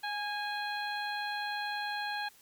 harmonic tone with a mistuned harmonic, 830.6 Hz, G#5, in tune, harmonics 1 / 2 / 3 / 4 / 5, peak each -36 / -37 / -44 / -45 / -42 dBFS, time 0.03-2.29 s, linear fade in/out 10 ms, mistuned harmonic 2, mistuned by -23 cents, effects white hiss -60 dBFS RMS until 2.41 s + MP3 96 kbps

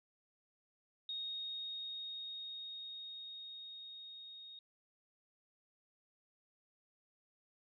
sine tone with level ramp, 3729 Hz, A#7, in tune, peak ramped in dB -39 to -50 dBFS, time 1.09-4.59 s, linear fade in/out 2 ms, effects none

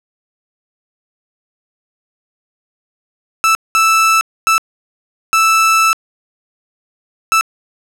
30% pulse tone bursts at uneven times, 1318.5 Hz, E6, in tune, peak -6 dBFS, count 5, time 3.44-3.55 / 3.75-4.21 / 4.47-4.58 / 5.33-5.93 / 7.32-7.41 s, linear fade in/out 0 ms, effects low-pass 12000 Hz 12 dB/octave

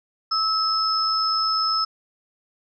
sine tone pair together, 1299 / 5202 Hz, E6 / E8, -26 / -24 cents, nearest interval 2 octaves, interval 2402 cents, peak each -22 dBFS, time 0.31-1.85 s, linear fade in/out 10 ms, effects none

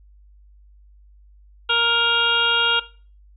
harmonic tone, 467.9 Hz, A#4, 6 cents sharp, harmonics 1 / 2 / 3 / 5 / 6 / 7 / 8, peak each -29 / -27 / -21 / -32 / -21 / -22 / -30 dBFS, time 1.69-2.8 s, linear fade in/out 10 ms, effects noise-tail reverb RT60 0.4 s tail -18 dB re dry + added 50 Hz sine -47 dBFS peak until 3.36 s

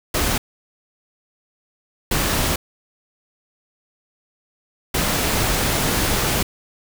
pink noise bursts at uneven times, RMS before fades -20 dBFS, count 3, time 0.14-0.38 / 2.11-2.56 / 4.94-6.43 s, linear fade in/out 5 ms, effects none

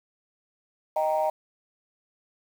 sine chord, Eb major, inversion none, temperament equal, 622.3 / 784 / 932.3 Hz, Eb5 / G5 / Bb5, 0 / 0 / 0 cents, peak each -24 / -27 / -28 dBFS, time 0.96-1.3 s, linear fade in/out 5 ms, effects tanh soft clip ceiling -15 dBFS + 8-bit

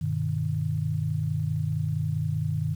sine chord, G augmented, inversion none, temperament just, 98 / 122.5 / 153.12 Hz, G2 / B2 / D#3, 0 / -14 / -27 cents, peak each -30 / -31 / -27 dBFS, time 0.01-2.75 s, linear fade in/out 10 ms, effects 9-bit

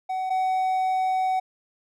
triangle tone pair in turn, 751 / 751 Hz, F#5 / F#5, +26 / +26 cents, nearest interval unison, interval 0 cents, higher neither, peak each -23 / -19 dBFS, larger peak second, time 0.09-0.3 / 0.3-1.4 s, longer second, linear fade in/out 10 ms, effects none

